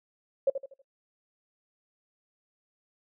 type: tone with echo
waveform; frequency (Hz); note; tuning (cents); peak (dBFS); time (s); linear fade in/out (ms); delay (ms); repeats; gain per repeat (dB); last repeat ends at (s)
sine; 544; C#5; -33; -19; 0.47-0.5; 5; 80; 4; -9; 0.82
effects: noise-tail reverb RT60 0.1 s tail -23 dB re dry